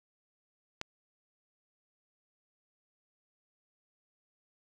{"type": "click", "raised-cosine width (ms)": 0.2, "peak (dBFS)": -18, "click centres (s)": 0.814, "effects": []}